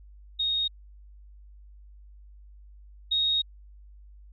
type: tone pair in turn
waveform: sine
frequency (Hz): 3729 / 3750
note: A#7 / A#7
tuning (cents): 0 / +10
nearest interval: unison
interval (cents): 10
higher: second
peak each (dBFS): -24 / -22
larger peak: second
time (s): 0.39-0.68 / 3.11-3.42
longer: second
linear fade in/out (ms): 10
effects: added 50 Hz sine -47 dBFS peak until 4.32 s